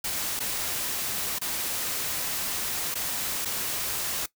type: noise with dropouts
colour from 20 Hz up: white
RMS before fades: -30 dBFS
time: 0.04-4.26 s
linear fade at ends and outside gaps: 5 ms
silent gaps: 0.393-0.402 / 1.387-1.414 / 2.943-2.953 / 3.45-3.455 s
effects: noise-tail reverb RT60 0.1 s tail -18 dB re dry